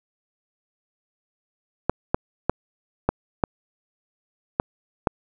clicks, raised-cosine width 1 ms, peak -4 dBFS, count 7, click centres 1.896 / 2.145 / 2.496 / 3.09 / 3.438 / 4.599 / 5.072 s, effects none

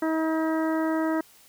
harmonic tone, 319.1 Hz, D#4, 44 cents sharp, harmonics 1 / 2 / 3 / 4 / 5 / 6, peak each -24 / -30 / -34 / -36 / -38 / -40 dBFS, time 0.02-1.21 s, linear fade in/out 5 ms, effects white hiss -55 dBFS RMS until 1.48 s

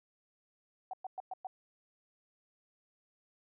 sine tone bursts, 752 Hz, F#5, 28 cents sharp, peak -37 dBFS, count 5, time 0.91-1.47 s, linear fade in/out 2 ms, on 24 ms, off 110 ms, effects none

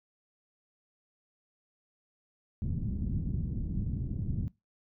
white low-pass noise, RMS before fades -33 dBFS, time 2.62-4.48 s, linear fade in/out 0 ms, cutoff 190 Hz, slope 24 dB/octave, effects noise-tail reverb RT60 0.2 s tail -20 dB re dry

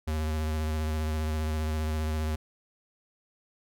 square tone with vibrato, 77.78 Hz, D#2, in tune, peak -28 dBFS, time 0.07-2.36 s, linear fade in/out 10 ms, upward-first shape square, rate 15 Hz, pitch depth 20 cents each way, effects none

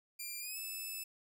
5% pulse tone with pitch glide, 2386 to 2617 Hz, D7 to E7, +27 to -13 cents, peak -32 dBFS, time 0.19-1.04 s, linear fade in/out 10 ms, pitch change +160 cents, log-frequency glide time 0.4-0.58 s, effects none

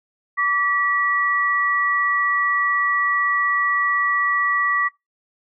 sine tone pair together, 1159 / 1937.4 Hz, D6 / B6, -23 / -34 cents, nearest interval major sixth, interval 889 cents, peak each -20 dBFS, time 0.37-4.89 s, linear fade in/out 20 ms, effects noise-tail reverb RT60 0.2 s tail -22 dB re dry

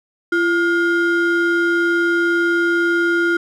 triangle ring-modulated tone, 880 Hz, A5, in tune, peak -9 dBFS, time 0.32-3.37 s, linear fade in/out 5 ms, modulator 539 Hz, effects none

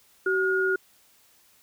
sine tone pair together, 379.3 / 1433 Hz, F#4 / F6, +43 / +44 cents, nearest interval octave + major seventh, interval 2301 cents, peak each -24 dBFS, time 0.26-0.76 s, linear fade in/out 5 ms, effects white hiss -60 dBFS RMS until 1.62 s

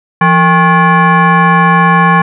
sine tone with frequency modulation, 457.4 Hz, A#4, 33 cents flat, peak -4 dBFS, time 0.21-2.22 s, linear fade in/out 5 ms, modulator 629 Hz, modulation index 2.1, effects none

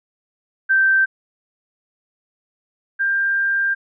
sine tone pair in turn, 1560 / 1590.9 Hz, G6 / G6, -9 / +25 cents, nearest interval unison, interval 34 cents, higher second, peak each -12 / -16 dBFS, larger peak first, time 0.69-1.06 / 2.99-3.75 s, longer second, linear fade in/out 20 ms, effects none

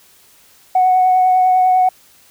sine tone with vibrato, 740 Hz, F#5, in tune, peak -8 dBFS, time 0.75-1.89 s, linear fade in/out 5 ms, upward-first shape sine, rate 10 Hz, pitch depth 13 cents each way, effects tanh soft clip ceiling -5 dBFS + white hiss -49 dBFS RMS until 2.3 s

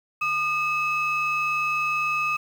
sine tone pair together, 1216.3 / 2580 Hz, D#6 / E7, -40 / -38 cents, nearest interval octave + minor second, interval 1302 cents, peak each -23 dBFS, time 0.21-2.37 s, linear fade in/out 10 ms, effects tanh soft clip ceiling -18 dBFS + 8-bit

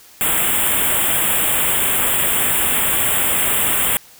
white band-stop noise, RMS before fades -17 dBFS, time 0.21-3.97 s, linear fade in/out 0 ms, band 3500 to 7500 Hz, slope 96 dB/octave, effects white hiss -45 dBFS RMS until 4.19 s

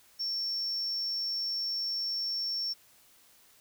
triangle tone, 5450 Hz, F8, 43 cents flat, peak -28 dBFS, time 0.19-2.74 s, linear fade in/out 20 ms, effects tanh soft clip ceiling -26 dBFS + white hiss -61 dBFS RMS until 3.6 s

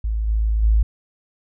sine tone with level steps, 54.1 Hz, A1, 29 cents flat, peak -19 / -16 / -12 dBFS, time 0.04-0.83 s, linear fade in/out 5 ms, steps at 0.27 / 0.62 s, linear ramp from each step 20 ms, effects none

